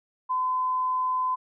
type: tone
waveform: sine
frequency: 1019 Hz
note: C6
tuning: 46 cents flat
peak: -23 dBFS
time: 0.29-1.36 s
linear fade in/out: 20 ms
effects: none